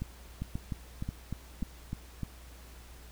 two click trains, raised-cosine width 5 ms, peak -22 / -22 dBFS, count 4 / 7, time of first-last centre 0.02-1.624 / 0.42-2.233 s, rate 1.87 / 3.31 Hz, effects added 60 Hz sine -50 dBFS peak until 3.11 s + pink hiss -55 dBFS RMS until 3.11 s

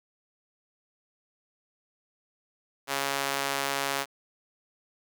sawtooth tone with high-pass filter, 138.7 Hz, C#3, 1 cent sharp, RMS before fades -30 dBFS, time 2.87-4.06 s, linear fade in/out 50 ms, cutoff 720 Hz, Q 0.62, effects none

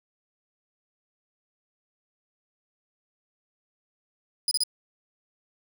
30% pulse tone bursts, 4978 Hz, D#8, in tune, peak -19 dBFS, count 3, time 4.48-4.636 s, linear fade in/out 2 ms, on 32 ms, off 30 ms, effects 9-bit

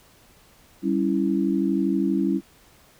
sine chord, C# diminished, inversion second, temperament equal, 196 / 277.2 / 329.6 Hz, G3 / C#4 / E4, 0 / 0 / 0 cents, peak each -24 dBFS, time 0.82-2.41 s, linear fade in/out 50 ms, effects pink hiss -55 dBFS RMS until 2.99 s

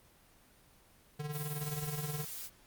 square tone with tremolo, 148.9 Hz, D3, 24 cents sharp, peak -35 dBFS, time 1.19-2.25 s, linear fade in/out 10 ms, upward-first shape sine, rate 19 Hz, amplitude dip 65%
blue noise, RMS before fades -43 dBFS, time 1.31-2.5 s, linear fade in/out 50 ms
effects pink hiss -63 dBFS RMS until 2.66 s + Opus 24 kbps

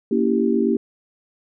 sine chord, A# diminished seventh, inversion none, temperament equal with one note detuned, 233.1 / 281.2 / 329.6 / 392 Hz, A#3 / C#4 / E4 / G4, 0 / +25 / 0 / 0 cents, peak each -20 / -23 / -23 / -21 dBFS, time 0.11-0.77 s, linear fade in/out 5 ms, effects none

